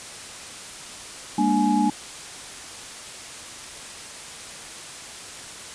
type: tone cluster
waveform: sine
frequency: 204.8 / 235.2 / 295.5 / 839 Hz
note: G#3 / A#3 / D4 / G#5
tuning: -24 / +16 / +11 / +17 cents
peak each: -23 dBFS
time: 1.38-1.9 s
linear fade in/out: 5 ms
effects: white hiss -38 dBFS RMS until 5.74 s + resampled to 22050 Hz